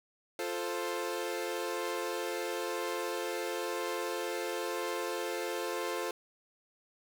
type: chord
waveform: sawtooth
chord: F major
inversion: none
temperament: equal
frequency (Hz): 349.2 / 440 / 523.3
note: F4 / A4 / C5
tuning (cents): 0 / 0 / 0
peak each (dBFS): -34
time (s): 0.39-6.11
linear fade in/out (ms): 2
effects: none